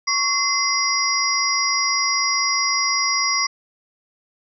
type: tone cluster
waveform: sine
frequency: 1114 / 2065 / 4936 / 5620 Hz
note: C#6 / C7 / D#8 / F8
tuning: +8 / -23 / -15 / +10 cents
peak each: -23 dBFS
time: 0.07-3.47 s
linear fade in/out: 10 ms
effects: none